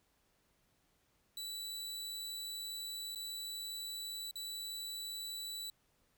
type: tone with dropouts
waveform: sawtooth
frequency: 3951 Hz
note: B7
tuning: in tune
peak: -38 dBFS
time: 1.37-5.7 s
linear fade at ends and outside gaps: 2 ms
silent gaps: 3.149-3.157 / 4.311-4.356 s
effects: pink hiss -75 dBFS RMS until 6.17 s